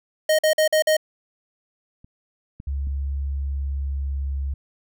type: tone bursts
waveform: square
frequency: 622.3 Hz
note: D#5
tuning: in tune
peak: -16 dBFS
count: 5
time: 0.29-0.968 s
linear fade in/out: 5 ms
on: 98 ms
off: 47 ms
type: clicks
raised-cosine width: 5 ms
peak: -34 / -24 / -28 dBFS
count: 3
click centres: 2.045 / 2.601 / 2.872 s
type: tone with pitch glide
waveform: sine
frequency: 69.3 to 68.74 Hz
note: C#2 to C#2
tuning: 0 to -14 cents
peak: -23 dBFS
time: 2.67-4.54 s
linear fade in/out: 5 ms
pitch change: -14 cents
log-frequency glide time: 3.44-4.38 s
effects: none